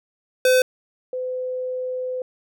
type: tone pair in turn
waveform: square / sine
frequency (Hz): 510 / 508.1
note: C5 / B4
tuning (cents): -44 / +49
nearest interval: unison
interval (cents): 7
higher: first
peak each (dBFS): -14 / -24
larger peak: first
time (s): 0.45-0.62 / 1.13-2.22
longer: second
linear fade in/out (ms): 2
effects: none